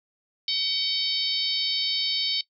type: harmonic tone with a mistuned harmonic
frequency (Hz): 753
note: F#5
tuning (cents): +30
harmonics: 3 / 4 / 5 / 6 / 7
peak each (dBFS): -36 / -29 / -28 / -28 / -33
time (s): 0.48-2.41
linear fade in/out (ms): 2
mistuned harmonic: 4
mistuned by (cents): +47
effects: noise-tail reverb RT60 0.1 s tail -20 dB re dry